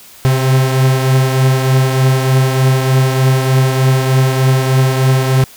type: beating tone pair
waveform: 45% pulse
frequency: 130.81 / 134.11 Hz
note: C3 / C3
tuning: 0 / +43 cents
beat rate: 3.3 Hz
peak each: -10 / -17 dBFS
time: 0.25-5.44 s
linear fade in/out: 0 ms
effects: white hiss -39 dBFS RMS until 5.56 s